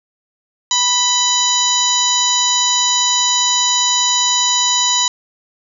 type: harmonic tone with a mistuned harmonic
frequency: 985 Hz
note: B5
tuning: 5 cents flat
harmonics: 1 / 2 / 3 / 4 / 5 / 6 / 7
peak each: -20 / -28 / -22 / -17 / -26 / -23 / -17 dBFS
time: 0.71-5.08 s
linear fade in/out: 2 ms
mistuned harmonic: 3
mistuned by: +39 cents
effects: none